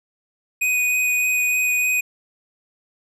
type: tone with vibrato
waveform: square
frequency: 2489 Hz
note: D#7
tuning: in tune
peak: -18 dBFS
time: 0.61-2.01 s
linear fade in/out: 10 ms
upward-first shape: sine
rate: 3.3 Hz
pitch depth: 10 cents each way
effects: resampled to 32000 Hz